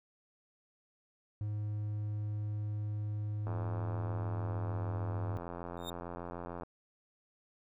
triangle tone with pitch glide, 105.1 to 101.34 Hz, G#2 to G#2, +21 to -42 cents, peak -32 dBFS, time 1.41-5.37 s, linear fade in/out 0 ms, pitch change -63 cents, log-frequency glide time 4.05-4.91 s
click train, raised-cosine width 1 ms, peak -28 dBFS, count 275, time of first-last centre 3.47-6.634 s, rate 86.6 Hz
40% pulse tone with exponential growth, 3675 Hz, A#7, 25 cents flat, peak -36 dBFS, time 5.77-5.9 s, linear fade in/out 5 ms, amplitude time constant 27 ms
effects none

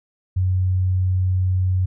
sine tone, 92.5 Hz, F#2, in tune, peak -16 dBFS, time 0.36-1.86 s, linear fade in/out 10 ms, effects none

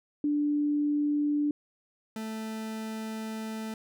sine / 40% pulse tone pair in turn, 293.7 / 220 Hz, D4 / A3, 0 / 0 cents, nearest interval perfect fourth, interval 500 cents, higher first, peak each -24 / -33 dBFS, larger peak first, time 0.24-1.51 / 2.16-3.74 s, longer second, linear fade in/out 2 ms, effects none

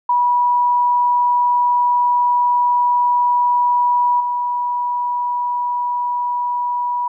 sine tone with level steps, 974 Hz, B5, 24 cents flat, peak -12 / -17 dBFS, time 0.09-7.08 s, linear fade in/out 5 ms, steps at 4.2 s, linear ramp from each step 5 ms, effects none

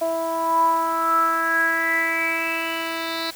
10% pulse tone with low-pass filter sweep, 329 Hz, E4, 3 cents flat, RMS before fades -22 dBFS, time 0.01-3.31 s, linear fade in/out 10 ms, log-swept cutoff 720 to 4000 Hz, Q 9.4, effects white hiss -41 dBFS RMS until 3.35 s

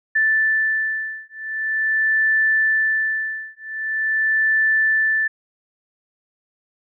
sine beating tone pair, 1760 / 1760.44 Hz, A6 / A6, 0 / 0 cents, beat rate 0.44 Hz, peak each -20 dBFS, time 0.15-5.28 s, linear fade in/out 10 ms, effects none

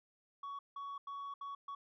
sine tone bursts at uneven times, 1121 Hz, C#6, 19 cents sharp, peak -39 dBFS, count 5, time 0.43-0.59 / 0.76-0.98 / 1.07-1.34 / 1.41-1.55 / 1.68-1.75 s, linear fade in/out 5 ms, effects tanh soft clip ceiling -41 dBFS

